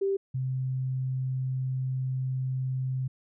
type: tone pair in turn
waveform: sine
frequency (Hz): 392 / 130.21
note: G4 / C3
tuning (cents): 0 / -8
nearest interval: octave + perfect fifth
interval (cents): 1908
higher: first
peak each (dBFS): -24 / -27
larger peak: first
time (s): 0.01-0.17 / 0.34-3.08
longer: second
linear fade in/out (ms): 10
effects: none